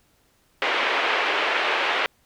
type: band-pass noise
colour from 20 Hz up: white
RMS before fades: -23 dBFS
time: 0.62-2.06 s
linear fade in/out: 0 ms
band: 370 to 2800 Hz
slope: 24 dB/octave
effects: pink hiss -63 dBFS RMS until 2.25 s